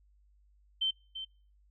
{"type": "tone with echo", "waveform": "sine", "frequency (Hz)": 3101, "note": "G7", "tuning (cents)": -19, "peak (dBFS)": -27, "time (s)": [0.81, 0.91], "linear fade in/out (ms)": 10, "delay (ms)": 340, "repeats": 1, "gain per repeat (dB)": -10, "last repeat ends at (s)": 1.25, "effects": ["noise-tail reverb RT60 0.4 s tail -24 dB re dry", "added 50 Hz sine -62 dBFS peak until 1.7 s"]}